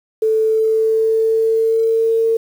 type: tone with pitch glide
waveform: sine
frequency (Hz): 439.7 to 452.3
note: A4 to A4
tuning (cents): -1 to +48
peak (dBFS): -12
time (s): 0.22-2.37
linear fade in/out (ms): 5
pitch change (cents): +49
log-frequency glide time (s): 0.44-2.12
effects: 7-bit